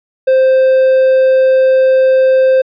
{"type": "tone", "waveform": "triangle", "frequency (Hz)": 523.3, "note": "C5", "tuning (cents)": 0, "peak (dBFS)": -4, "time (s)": [0.27, 2.62], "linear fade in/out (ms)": 10, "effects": ["resampled to 11025 Hz"]}